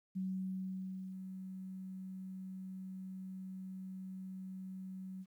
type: tone with ADSR envelope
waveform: sine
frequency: 188.2 Hz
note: F#3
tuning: 30 cents sharp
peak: -35 dBFS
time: 0.15-5.26 s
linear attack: 19 ms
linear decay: 960 ms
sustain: -8 dB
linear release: 49 ms
effects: 12-bit